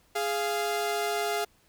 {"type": "tone pair together", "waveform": "sawtooth", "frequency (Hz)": [415.3, 694.4], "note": ["G#4", "F5"], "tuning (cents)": [0, -10], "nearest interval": "major sixth", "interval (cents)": 890, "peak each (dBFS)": -26, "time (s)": [0.15, 1.45], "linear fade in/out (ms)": 10, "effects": ["pink hiss -64 dBFS RMS until 1.68 s"]}